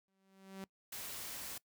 sawtooth tone with exponential growth, 192.6 Hz, G3, 30 cents flat, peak -39 dBFS, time 0.08-0.64 s, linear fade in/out 0 ms, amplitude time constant 120 ms
white noise, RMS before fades -45 dBFS, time 0.92-1.58 s, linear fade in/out 5 ms
effects noise-tail reverb RT60 0.1 s tail -22 dB re dry

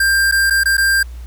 square tone with dropouts, 1589 Hz, G6, 23 cents sharp, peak -12 dBFS, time 0-1.03 s, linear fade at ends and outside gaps 5 ms, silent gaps 0.314-0.322 / 0.5-0.506 / 0.636-0.656 / 0.77-0.779 s, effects added 60 Hz sine -28 dBFS peak until 1.26 s + pink hiss -48 dBFS RMS until 1.26 s

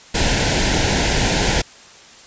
pink band-stop noise, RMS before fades -17 dBFS, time 0.14-1.62 s, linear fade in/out 10 ms, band 1000 to 1400 Hz, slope 96 dB/octave, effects white hiss -43 dBFS RMS until 2.26 s + resampled to 16000 Hz

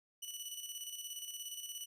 15% pulse tone with tremolo, 2960 Hz, F#7, in tune, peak -34 dBFS, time 0.22-1.86 s, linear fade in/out 10 ms, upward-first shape square, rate 17 Hz, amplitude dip 50%, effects none

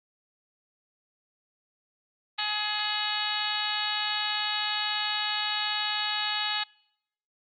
harmonic tone with a mistuned harmonic, 421.3 Hz, G#4, 25 cents sharp, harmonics 2 / 3 / 4 / 5 / 6 / 7 / 8 / 9 / 10, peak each -35 / -38 / -35 / -40 / -37 / -34 / -38 / -34 / -35 dBFS, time 2.38-6.64 s, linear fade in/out 10 ms, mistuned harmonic 10, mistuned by +40 cents, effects noise-tail reverb RT60 0.8 s tail -26 dB re dry + Opus 24 kbps

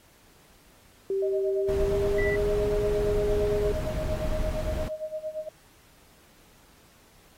sine tone with pitch glide, 388.8 to 414.3 Hz, G4 to G#4, -14 to -4 cents, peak -24 dBFS, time 1.1-3.72 s, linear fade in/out 2 ms, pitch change +110 cents, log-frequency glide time 1.53-2.57 s
sine tone with tremolo, 622.3 Hz, D#5, in tune, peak -28 dBFS, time 1.22-5.49 s, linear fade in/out 5 ms, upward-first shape sine, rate 8.7 Hz, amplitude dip 85%
brown noise, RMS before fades -30 dBFS, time 1.68-4.89 s, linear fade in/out 10 ms
sine tone, 1975.5 Hz, B6, in tune, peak -29 dBFS, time 2.18-2.36 s, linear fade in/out 5 ms
effects pink hiss -58 dBFS RMS until 7.37 s + AAC 48 kbps

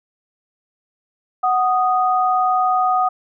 sine tone pair together, 742 / 1241 Hz, F#5 / D#6, +5 / -5 cents, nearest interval major sixth, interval 890 cents, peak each -16 / -18 dBFS, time 1.43-3.09 s, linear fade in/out 10 ms, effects none

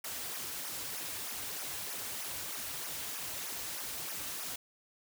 white noise with flanger, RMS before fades -40 dBFS, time 0.04-4.56 s, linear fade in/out 5 ms, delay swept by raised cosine 0.24 to 5.64 ms, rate 3.2 Hz, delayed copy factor -0.9, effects none

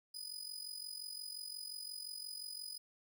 sawtooth tone with amplitude modulation, 4978 Hz, D#8, in tune, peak -38 dBFS, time 0.14-2.78 s, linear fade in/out 10 ms, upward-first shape sine, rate 45.7 Hz, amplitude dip 75%, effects none

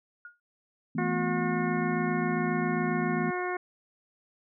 sine tone with exponential decay, 1433 Hz, F6, 44 cents sharp, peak -39 dBFS, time 0.25-0.4 s, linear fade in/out 2 ms, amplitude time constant 32 ms
sine chord, E suspended fourth, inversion none, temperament just, 164.81 / 219.8 / 247.2 Hz, E3 / A3 / B3, 0 / -2 / +2 cents, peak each -32 dBFS, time 0.95-3.31 s, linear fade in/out 5 ms
harmonic tone, 361.1 Hz, F#4, 42 cents flat, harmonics 1 / 2 / 3 / 4 / 5 / 6, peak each -32 / -35 / -37 / -38 / -39 / -40 dBFS, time 0.98-3.57 s, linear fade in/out 5 ms
effects none

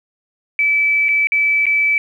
sine tone with dropouts, 2307 Hz, D7, 31 cents flat, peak -12 dBFS, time 0.59-1.98 s, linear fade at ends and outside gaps 1 ms, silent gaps 1.085-1.089 / 1.271-1.32 / 1.656-1.666 s, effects 8-bit

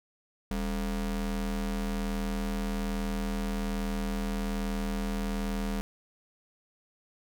square ring-modulated tone, 120.1 Hz, B2, 48 cents flat, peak -27 dBFS, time 0.51-5.81 s, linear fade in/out 0 ms, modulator 79.5 Hz, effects none

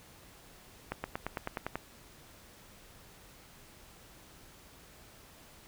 accelerating click train, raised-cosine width 0.5 ms, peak -19 dBFS, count 9, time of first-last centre 0.92-1.756 s, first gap 120 ms, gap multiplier 0.96, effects pink hiss -56 dBFS RMS until 5.67 s

